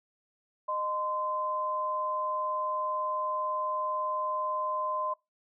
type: tone pair together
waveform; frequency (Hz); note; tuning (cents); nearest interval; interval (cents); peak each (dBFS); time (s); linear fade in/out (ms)
sine; 614 / 1032; D#5 / C6; -23 / -24; major sixth; 899; -35 / -30; 0.68-5.14; 10
effects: noise-tail reverb RT60 0.2 s tail -21 dB re dry